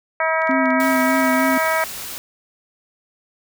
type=harmonic tone; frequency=321.1 Hz; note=E4; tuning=45 cents flat; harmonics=2 / 3 / 4 / 5 / 6 / 7; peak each=-21 / -23 / -24 / -25 / -26 / -26 dBFS; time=0.2-1.84 s; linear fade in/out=2 ms
type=clicks; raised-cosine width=0.2 ms; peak=-23 dBFS; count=10; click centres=0.419 / 0.473 / 0.512 / 0.657 / 0.705 / 1.113 / 1.215 / 1.286 / 1.978 / 2.019 s
type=tone with vibrato; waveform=sine; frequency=261.6 Hz; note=C4; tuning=in tune; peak=-18 dBFS; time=0.49-1.58 s; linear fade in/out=5 ms; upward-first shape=sine; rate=3.3 Hz; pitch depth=30 cents each way
type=noise; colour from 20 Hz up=white; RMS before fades=-31 dBFS; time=0.8-2.18 s; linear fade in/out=0 ms
effects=none